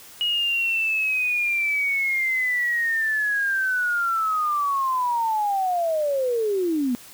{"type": "linear sweep", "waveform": "sine", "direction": "down", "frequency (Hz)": [2900, 234.8], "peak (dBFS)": -20, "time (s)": [0.21, 6.95], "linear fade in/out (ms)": 0, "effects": ["white hiss -45 dBFS RMS until 7.13 s"]}